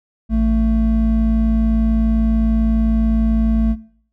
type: tone pair together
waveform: triangle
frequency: 55.7 / 222.8 Hz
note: A1 / A3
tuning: +22 / +22 cents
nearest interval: 2 octaves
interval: 2400 cents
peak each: -14 dBFS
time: 0.29-3.76 s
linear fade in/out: 50 ms
effects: noise-tail reverb RT60 0.6 s tail -20 dB re dry